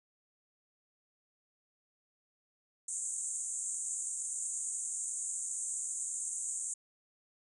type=band-pass noise; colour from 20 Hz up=white; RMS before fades=-38 dBFS; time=2.88-6.74 s; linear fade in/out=5 ms; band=6700 to 9000 Hz; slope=96 dB/octave; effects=none